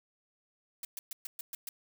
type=noise bursts; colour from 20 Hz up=blue; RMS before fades=-40 dBFS; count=7; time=0.83-1.69 s; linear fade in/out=2 ms; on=20 ms; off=120 ms; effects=none